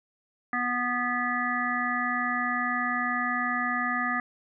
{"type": "harmonic tone", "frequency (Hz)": 245.6, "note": "B3", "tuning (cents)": -9, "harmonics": [1, 3, 5, 7, 8], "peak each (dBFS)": [-33, -34, -30, -31, -32], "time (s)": [0.53, 4.2], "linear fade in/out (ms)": 2, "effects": []}